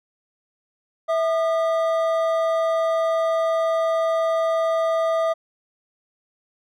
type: tone pair together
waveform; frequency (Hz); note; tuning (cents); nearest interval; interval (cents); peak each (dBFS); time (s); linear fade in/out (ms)
triangle; 654.2 / 1217; E5 / D#6; -13 / -39; major seventh; 1074; -17 / -25; 1.08-5.34; 20
effects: none